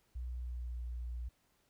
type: tone with pitch glide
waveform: sine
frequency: 61.4 to 59.96 Hz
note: B1 to A#1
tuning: -9 to +49 cents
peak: -37 dBFS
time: 0.15-1.29 s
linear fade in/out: 10 ms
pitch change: -42 cents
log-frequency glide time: 0.37-0.81 s
effects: tanh soft clip ceiling -34 dBFS + pink hiss -74 dBFS RMS until 1.69 s